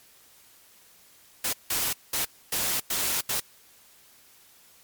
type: noise bursts at uneven times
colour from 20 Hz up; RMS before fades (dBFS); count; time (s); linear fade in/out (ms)
white; -27; 6; 1.44-1.53 / 1.7-1.93 / 2.13-2.25 / 2.52-2.8 / 2.9-3.21 / 3.29-3.4; 5
effects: white hiss -56 dBFS RMS until 4.83 s + MP3 96 kbps